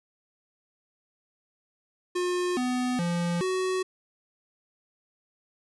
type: tone with pitch steps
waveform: square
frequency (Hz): 358.2 / 250.1 / 172.8 / 372.7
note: F4 / B3 / F3 / F#4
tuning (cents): +44 / +22 / -18 / +13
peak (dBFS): -26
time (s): 2.15-3.83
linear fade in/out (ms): 10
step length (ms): 420
effects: resampled to 24000 Hz